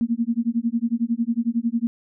sine tone with tremolo, 233.1 Hz, A#3, in tune, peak -16 dBFS, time 0.01-1.87 s, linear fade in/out 0 ms, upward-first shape sine, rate 11 Hz, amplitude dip 100%, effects none

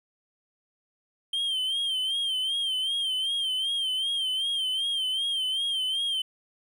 triangle tone with vibrato, 3147 Hz, G7, 6 cents sharp, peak -24 dBFS, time 1.33-6.22 s, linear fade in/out 5 ms, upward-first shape sine, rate 2.6 Hz, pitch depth 72 cents each way, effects none

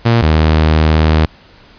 sawtooth tone pair in turn, 116.54 / 78.32 Hz, A#2 / D#2, 0 / +12 cents, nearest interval perfect fifth, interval 688 cents, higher first, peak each -4 dBFS, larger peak neither, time 0.05-0.22 / 0.22-1.26 s, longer second, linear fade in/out 10 ms, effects pink hiss -43 dBFS RMS until 1.78 s + resampled to 11025 Hz

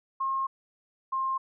sine tone pair in turn, 1073 / 1060.7 Hz, C6 / C6, +43 / +23 cents, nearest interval unison, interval 20 cents, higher first, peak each -26 dBFS, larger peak neither, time 0.2-0.47 / 1.12-1.38 s, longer first, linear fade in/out 10 ms, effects none

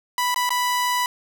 sawtooth tone with dropouts, 987.8 Hz, B5, in tune, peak -16 dBFS, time 0.18-1.06 s, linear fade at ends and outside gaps 1 ms, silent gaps 0.344-0.36 / 0.492-0.505 s, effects none

